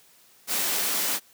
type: high-pass noise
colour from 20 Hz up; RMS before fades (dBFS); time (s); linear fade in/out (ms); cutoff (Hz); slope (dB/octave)
white; -26; 0.47-1.2; 50; 170; 24
effects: white hiss -57 dBFS RMS until 1.33 s + high-pass 100 Hz 12 dB/octave